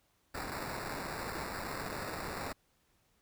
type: noise with sample-and-hold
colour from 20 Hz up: white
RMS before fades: -40 dBFS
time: 0.34-2.53 s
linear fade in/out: 10 ms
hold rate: 3150 Hz
effects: pink hiss -73 dBFS RMS until 3.21 s